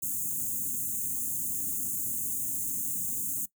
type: band-stop noise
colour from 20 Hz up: white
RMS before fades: -32 dBFS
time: 0.02-3.46 s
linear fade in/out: 10 ms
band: 310 to 6500 Hz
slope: 96 dB/octave
effects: noise-tail reverb RT60 0.1 s tail -20 dB re dry + high-pass 80 Hz 12 dB/octave